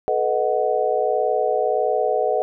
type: chord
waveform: sine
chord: B dominant seventh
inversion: third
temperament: equal with one note detuned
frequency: 432.4 / 493.9 / 622.3 / 740 Hz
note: A4 / B4 / D#5 / F#5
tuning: -30 / 0 / 0 / 0 cents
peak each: -23 dBFS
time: 0.08-2.42 s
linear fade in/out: 0 ms
effects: none